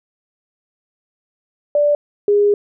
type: tone pair in turn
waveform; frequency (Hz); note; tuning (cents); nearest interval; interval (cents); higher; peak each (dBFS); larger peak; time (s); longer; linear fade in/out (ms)
sine; 586 / 410.2; D5 / G#4; -4 / -21; tritone; 617; first; -11 / -10; second; 1.75-1.95 / 2.28-2.54; second; 2
effects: none